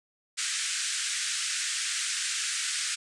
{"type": "band-pass noise", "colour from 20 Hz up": "white", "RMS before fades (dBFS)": -31, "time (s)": [0.37, 2.96], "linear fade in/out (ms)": 20, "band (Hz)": [1400, 9100], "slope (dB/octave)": 48, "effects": ["resampled to 24000 Hz"]}